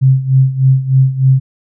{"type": "tone with tremolo", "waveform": "sine", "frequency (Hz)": 132.5, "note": "C3", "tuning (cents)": 22, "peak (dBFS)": -4, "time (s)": [0.01, 1.4], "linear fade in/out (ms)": 20, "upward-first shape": "sine", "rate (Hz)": 3.3, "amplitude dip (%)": 80, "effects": []}